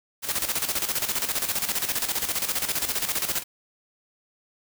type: noise with tremolo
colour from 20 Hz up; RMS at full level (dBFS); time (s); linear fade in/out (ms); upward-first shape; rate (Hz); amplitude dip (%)
white; -25; 0.22-3.44; 50; square; 15; 65
effects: none